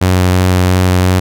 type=tone with vibrato; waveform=sawtooth; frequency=91.6 Hz; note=F#2; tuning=17 cents flat; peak=-4 dBFS; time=0.01-1.2 s; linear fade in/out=10 ms; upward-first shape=sine; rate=2.9 Hz; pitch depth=12 cents each way; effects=none